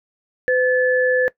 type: tone pair together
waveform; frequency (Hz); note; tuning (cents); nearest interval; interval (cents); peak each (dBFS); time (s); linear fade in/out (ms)
sine; 506.7 / 1732; B4 / A6; +44 / -28; octave + major sixth; 2128; -16 / -18; 0.48-1.28; 0
effects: noise-tail reverb RT60 0.1 s tail -19 dB re dry